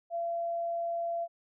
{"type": "tone", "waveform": "sine", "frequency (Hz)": 680, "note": "F5", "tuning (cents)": -46, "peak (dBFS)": -30, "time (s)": [0.1, 1.28], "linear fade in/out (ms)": 50, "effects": []}